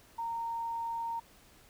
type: tone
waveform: sine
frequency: 923 Hz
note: A#5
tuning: 17 cents flat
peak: -33 dBFS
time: 0.18-1.2 s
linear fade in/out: 10 ms
effects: pink hiss -60 dBFS RMS until 1.69 s